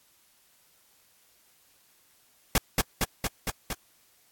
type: noise with echo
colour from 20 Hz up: pink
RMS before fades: -21 dBFS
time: 2.55-2.58 s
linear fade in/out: 2 ms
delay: 230 ms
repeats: 5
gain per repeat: -2 dB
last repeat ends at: 3.73 s
effects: white hiss -63 dBFS RMS until 4.31 s + AAC 64 kbps